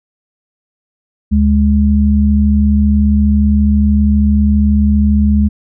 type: tone pair together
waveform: sine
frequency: 73.58 / 208.3 Hz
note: D2 / G#3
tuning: +4 / +5 cents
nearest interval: octave + tritone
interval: 1801 cents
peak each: -10 dBFS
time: 1.31-5.49 s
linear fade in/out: 20 ms
effects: none